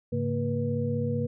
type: tone cluster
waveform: sine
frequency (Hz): 104.7 / 140.2 / 230.9 / 485.1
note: G#2 / C#3 / A#3 / B4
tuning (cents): +15 / +20 / -16 / -31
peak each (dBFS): -31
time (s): 0.12-1.27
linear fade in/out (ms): 10
effects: none